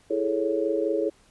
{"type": "chord", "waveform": "sine", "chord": "A major seventh", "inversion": "second", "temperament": "equal", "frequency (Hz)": [329.6, 415.3, 440, 554.4], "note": ["E4", "G#4", "A4", "C#5"], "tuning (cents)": [0, 0, 0, 0], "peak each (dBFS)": -28, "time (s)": [0.1, 1.1], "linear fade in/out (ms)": 10, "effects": ["pink hiss -59 dBFS RMS until 1.3 s", "resampled to 24000 Hz"]}